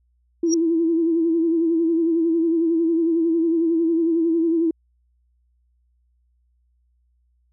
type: tone with vibrato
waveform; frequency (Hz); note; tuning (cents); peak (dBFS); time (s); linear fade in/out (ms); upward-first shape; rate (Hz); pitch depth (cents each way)
sine; 330.6; E4; +5; -16; 0.43-4.71; 5; sine; 11; 54
type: tone with exponential growth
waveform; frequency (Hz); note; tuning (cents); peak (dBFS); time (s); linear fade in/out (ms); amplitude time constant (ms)
sine; 5680; F8; +28; -16; 0.46-0.54; 2; 16
effects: tanh soft clip ceiling -6 dBFS + added 60 Hz sine -61 dBFS peak until 7.52 s